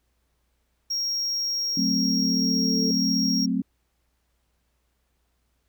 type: tone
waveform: triangle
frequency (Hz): 5588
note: F8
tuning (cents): 0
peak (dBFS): -23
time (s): 0.9-3.46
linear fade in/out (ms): 10
type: tone with exponential growth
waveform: sine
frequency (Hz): 440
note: A4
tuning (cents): 0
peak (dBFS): -29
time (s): 1.2-2.91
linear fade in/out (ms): 2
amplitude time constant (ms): 370
type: chord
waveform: sine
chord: F# diminished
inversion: none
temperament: equal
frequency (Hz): 185 / 220 / 261.6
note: F#3 / A3 / C4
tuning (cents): 0 / 0 / 0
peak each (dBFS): -27 / -27 / -25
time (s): 1.77-3.62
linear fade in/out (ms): 5
effects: added 60 Hz sine -70 dBFS peak until 5.68 s + pink hiss -74 dBFS RMS until 5.68 s